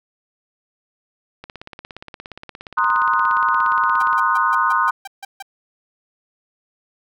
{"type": "click train", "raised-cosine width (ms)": 0.3, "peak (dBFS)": -19, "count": 47, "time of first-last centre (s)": [1.44, 4.13], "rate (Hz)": 17.1}
{"type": "chord", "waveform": "sine", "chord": "C half-diminished seventh", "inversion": "third", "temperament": "equal", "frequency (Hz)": [932.3, 1046.5, 1244.5, 1480], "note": ["Bb5", "C6", "Eb6", "Gb6"], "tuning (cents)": [0, 0, 0, 0], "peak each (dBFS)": [-22, -19, -19, -21], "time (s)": [2.77, 4.91], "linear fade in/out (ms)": 10}
{"type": "tone bursts", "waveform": "sawtooth", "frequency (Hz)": 786, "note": "G5", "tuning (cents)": 4, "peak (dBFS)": -26, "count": 9, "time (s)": [4, 5.425], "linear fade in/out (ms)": 5, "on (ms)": 25, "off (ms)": 150}
{"effects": []}